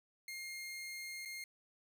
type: tone with dropouts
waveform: sawtooth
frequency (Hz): 2127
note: C7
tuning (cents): +28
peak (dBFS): -40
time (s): 0.28-1.44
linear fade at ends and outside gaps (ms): 2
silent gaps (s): 1.251-1.256
effects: none